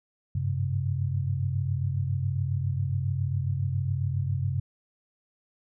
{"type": "tone cluster", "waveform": "sine", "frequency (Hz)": [95.2, 102.5, 133.9], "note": ["F#2", "G#2", "C3"], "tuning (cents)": [50, -22, 40], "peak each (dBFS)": [-28, -35, -28], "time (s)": [0.35, 4.6], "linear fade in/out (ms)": 5, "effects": []}